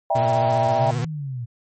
sine chord, E half-diminished seventh, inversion third, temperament just, 593.3 / 659.3 / 791.1 / 949.3 Hz, D5 / E5 / G5 / Bb5, +18 / 0 / +16 / +31 cents, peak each -26 / -21 / -21 / -27 dBFS, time 0.1-0.91 s, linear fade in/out 5 ms
40% pulse tone with vibrato, 120 Hz, B2, 49 cents flat, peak -22 dBFS, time 0.15-1.05 s, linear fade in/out 5 ms, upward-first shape sine, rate 15 Hz, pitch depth 82 cents each way
sine linear two-way sweep, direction up then down, 114.6 to 160.4 to 114.6 Hz, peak -26 dBFS, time 0.67-1.46 s, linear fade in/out 20 ms, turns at 1.07 s
effects MP3 32 kbps

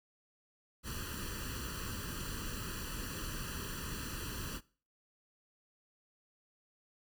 pink noise with comb filter, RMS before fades -41 dBFS, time 0.83-4.61 s, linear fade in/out 50 ms, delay 0.68 ms, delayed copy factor +0.9, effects noise-tail reverb RT60 0.4 s tail -21 dB re dry

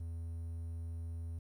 triangle tone, 83.1 Hz, E2, 15 cents sharp, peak -37 dBFS, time 0-1.39 s, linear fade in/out 5 ms, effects 12-bit

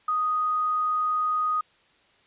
sine tone with quantisation, 1244.5 Hz, D#6, in tune, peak -22 dBFS, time 0.08-1.61 s, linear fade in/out 5 ms, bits 8, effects white hiss -61 dBFS RMS until 2.26 s + resampled to 8000 Hz

